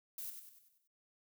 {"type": "noise with echo", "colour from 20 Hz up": "violet", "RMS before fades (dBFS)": -44, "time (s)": [0.18, 0.3], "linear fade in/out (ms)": 2, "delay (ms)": 96, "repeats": 6, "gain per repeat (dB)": -6, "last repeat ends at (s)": 0.876, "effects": []}